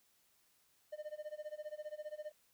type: tone with tremolo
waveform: triangle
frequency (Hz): 606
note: D#5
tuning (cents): -46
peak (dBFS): -38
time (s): 0.92-2.32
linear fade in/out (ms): 10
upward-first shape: sine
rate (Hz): 15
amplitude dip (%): 95
effects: white hiss -73 dBFS RMS until 2.53 s